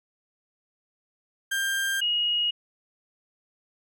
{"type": "tone pair in turn", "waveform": ["35% pulse", "sine"], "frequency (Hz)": [1591, 2884], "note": ["G6", "F#7"], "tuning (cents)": [25, -45], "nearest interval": "minor seventh", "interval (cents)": 1030, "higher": "second", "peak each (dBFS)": [-23, -22], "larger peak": "second", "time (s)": [[1.51, 2.01], [2.01, 2.51]], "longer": "neither", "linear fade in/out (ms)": 10, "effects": []}